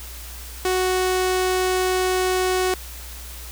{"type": "tone with low-pass filter", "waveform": "sawtooth", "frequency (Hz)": 370, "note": "F#4", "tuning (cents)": 0, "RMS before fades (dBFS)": -21, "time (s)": [0.65, 2.74], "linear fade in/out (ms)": 2, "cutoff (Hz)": 9900, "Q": 1.2, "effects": ["added 60 Hz sine -36 dBFS peak until 3.51 s", "white hiss -39 dBFS RMS until 3.51 s"]}